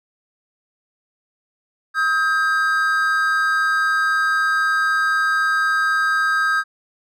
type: tone pair together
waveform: triangle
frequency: 1271.1 / 1595 Hz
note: D#6 / G6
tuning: +37 / +30 cents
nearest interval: major third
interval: 393 cents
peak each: -18 / -16 dBFS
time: 1.94-6.64 s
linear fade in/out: 50 ms
effects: none